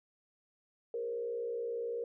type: tone with frequency modulation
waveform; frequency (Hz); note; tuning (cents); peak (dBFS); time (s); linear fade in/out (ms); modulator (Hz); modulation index
sine; 468.9; A#4; +10; -34; 0.94-2.04; 2; 61.2; 0.65
effects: none

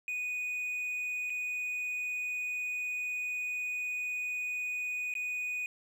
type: tone with dropouts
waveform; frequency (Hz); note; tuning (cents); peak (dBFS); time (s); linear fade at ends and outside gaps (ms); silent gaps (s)
triangle; 2479; D#7; -7; -31; 0.08-5.66; 1; 1.298-1.302 / 5.139-5.152
effects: none

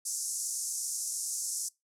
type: band-pass noise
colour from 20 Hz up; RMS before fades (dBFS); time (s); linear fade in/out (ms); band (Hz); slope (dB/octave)
pink; -35; 0.05-1.69; 10; 5700 to 11000; 48
effects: noise-tail reverb RT60 0.2 s tail -23 dB re dry

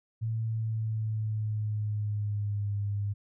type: tone with pitch glide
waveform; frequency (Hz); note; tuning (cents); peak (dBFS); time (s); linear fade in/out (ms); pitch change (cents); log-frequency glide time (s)
sine; 112.2 to 101.71; A2 to G#2; +34 to -36; -28; 0.21-3.14; 20; -170; 0.45-2.75
effects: none

